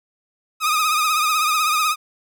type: tone with vibrato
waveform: sawtooth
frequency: 1244.5 Hz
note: D#6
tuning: in tune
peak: -13 dBFS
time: 0.6-1.96 s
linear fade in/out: 50 ms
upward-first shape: triangle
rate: 16 Hz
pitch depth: 73 cents each way
effects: none